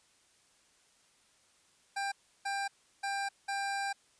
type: tone bursts at uneven times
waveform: 25% pulse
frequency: 794 Hz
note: G5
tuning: 22 cents sharp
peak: -29 dBFS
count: 4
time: 1.96-2.12 / 2.45-2.68 / 3.03-3.29 / 3.48-3.93 s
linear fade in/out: 10 ms
effects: white hiss -67 dBFS RMS until 4.19 s + resampled to 22050 Hz